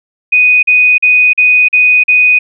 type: tone bursts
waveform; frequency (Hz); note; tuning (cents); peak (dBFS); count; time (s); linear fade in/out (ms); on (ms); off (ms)
sine; 2489; D#7; 0; -4; 6; 0.32-2.39; 10; 310; 42
effects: none